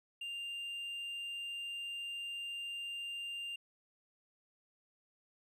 triangle tone, 2794 Hz, F7, in tune, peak -38 dBFS, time 0.21-3.56 s, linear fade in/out 5 ms, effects resampled to 32000 Hz

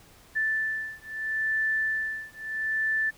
sine beating tone pair, 1760 / 1760.76 Hz, A6 / A6, 0 / +1 cents, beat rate 0.76 Hz, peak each -29 dBFS, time 0.35-3.11 s, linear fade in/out 20 ms, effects pink hiss -55 dBFS RMS until 3.17 s

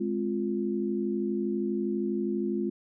sine chord, F minor, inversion first, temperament just, 209.5 / 261.9 / 349.2 Hz, Ab3 / C4 / F4, +15 / +2 / 0 cents, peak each -30 / -34 / -30 dBFS, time 0-2.7 s, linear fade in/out 10 ms, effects none

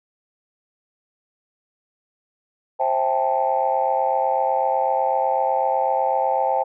sine chord, A minor seventh, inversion first, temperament just, 528 / 660 / 792 / 880 Hz, C5 / E5 / G5 / A5, +16 / +2 / +18 / 0 cents, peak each -23 / -25 / -21 / -23 dBFS, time 2.79-6.64 s, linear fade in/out 20 ms, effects tanh soft clip ceiling -8 dBFS

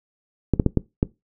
clicks, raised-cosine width 3 ms, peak -4 dBFS, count 5, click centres 0.537 / 0.598 / 0.663 / 0.773 / 1.029 s, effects noise-tail reverb RT60 0.2 s tail -20 dB re dry

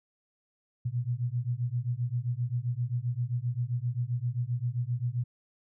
sine beating tone pair, 118 / 125.6 Hz, A#2 / B2, +22 / +30 cents, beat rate 7.6 Hz, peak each -31 dBFS, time 0.85-5.24 s, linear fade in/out 10 ms, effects none

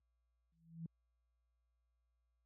sine tone with exponential growth, 164.81 Hz, E3, in tune, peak -40 dBFS, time 0.52-0.86 s, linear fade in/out 2 ms, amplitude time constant 72 ms, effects added 60 Hz sine -70 dBFS peak until 2.45 s + high-pass 100 Hz 12 dB/octave

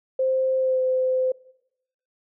sine tone with pitch glide, 523 to 515.2 Hz, C5 to C5, -1 to -27 cents, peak -19 dBFS, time 0.19-1.32 s, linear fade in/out 5 ms, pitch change -26 cents, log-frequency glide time 0.58-0.81 s, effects noise-tail reverb RT60 0.8 s tail -21 dB re dry

